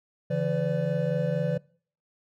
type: tone cluster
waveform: triangle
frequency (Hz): 143.1 / 167.4 / 504 / 582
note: D3 / E3 / B4 / D5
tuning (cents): -45 / +27 / +35 / -16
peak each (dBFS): -27 / -27 / -28 / -29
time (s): 0.3-1.58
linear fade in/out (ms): 10
effects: noise-tail reverb RT60 0.5 s tail -24 dB re dry